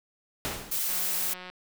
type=noise with exponential decay; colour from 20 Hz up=pink; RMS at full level=-29 dBFS; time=0.45-1.01 s; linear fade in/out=0 ms; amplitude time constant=120 ms
type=noise; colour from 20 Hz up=blue; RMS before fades=-29 dBFS; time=0.71-1.34 s; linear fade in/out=10 ms
type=click train; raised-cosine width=0.3 ms; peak=-26 dBFS; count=112; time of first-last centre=0.89-1.5 s; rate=182 Hz
effects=none